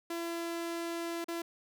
sawtooth tone with dropouts, 337.4 Hz, E4, 40 cents sharp, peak -31 dBFS, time 0.1-1.42 s, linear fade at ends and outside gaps 5 ms, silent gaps 1.244-1.283 s, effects none

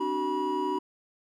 triangle tone cluster, 268 / 299.8 / 376.5 / 972 Hz, C4 / D4 / F#4 / B5, +42 / +36 / +30 / -28 cents, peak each -36 / -31 / -29 / -28 dBFS, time 0-0.79 s, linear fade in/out 10 ms, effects none

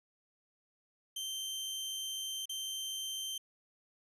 sawtooth tone with dropouts, 3126 Hz, G7, 6 cents flat, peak -34 dBFS, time 1.16-3.38 s, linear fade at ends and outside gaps 5 ms, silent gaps 2.456-2.493 s, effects resampled to 32000 Hz

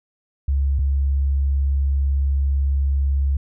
sine tone pair in turn, 69 / 69 Hz, C#2 / C#2, -7 / -7 cents, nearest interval unison, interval 0 cents, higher neither, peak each -16 dBFS, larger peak neither, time 0.48-0.79 / 0.79-3.37 s, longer second, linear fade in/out 5 ms, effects none

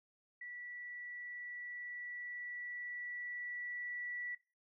sine tone with level ramp, 1953 Hz, B6, 20 cents flat, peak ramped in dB -45 to -39 dBFS, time 0.41-4.35 s, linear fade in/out 5 ms, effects noise-tail reverb RT60 0.3 s tail -19 dB re dry

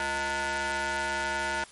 sawtooth ring-modulated tone, 277.2 Hz, C#4, in tune, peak -21 dBFS, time 0-1.64 s, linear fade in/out 2 ms, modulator 1180 Hz, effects white hiss -51 dBFS RMS until 1.71 s + MP3 48 kbps

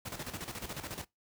pink noise with tremolo, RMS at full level -39 dBFS, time 0.05-1.05 s, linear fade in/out 10 ms, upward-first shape square, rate 14 Hz, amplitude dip 65%, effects noise-tail reverb RT60 0.2 s tail -24 dB re dry + high-pass 60 Hz 12 dB/octave

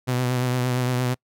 sawtooth tone with vibrato, 125.4 Hz, B2, 27 cents sharp, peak -17 dBFS, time 0.07-1.15 s, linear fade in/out 20 ms, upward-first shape triangle, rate 8.7 Hz, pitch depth 39 cents each way, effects noise-tail reverb RT60 0.1 s tail -26 dB re dry

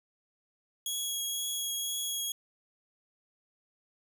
15% pulse tone with vibrato, 3322 Hz, G#7, in tune, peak -25 dBFS, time 0.86-2.32 s, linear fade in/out 2 ms, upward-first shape triangle, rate 2 Hz, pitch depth 11 cents each way, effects none

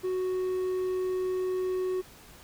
triangle tone, 370 Hz, F#4, in tune, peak -25 dBFS, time 0.03-2.02 s, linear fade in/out 20 ms, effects pink hiss -52 dBFS RMS until 2.43 s

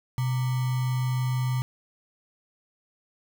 sine tone with sample-and-hold, 126.9 Hz, B2, 47 cents sharp, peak -23 dBFS, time 0.18-1.62 s, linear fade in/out 0 ms, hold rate 1050 Hz, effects none

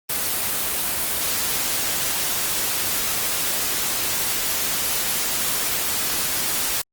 white noise, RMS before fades -23 dBFS, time 0.09-6.82 s, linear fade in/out 10 ms, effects Opus 24 kbps

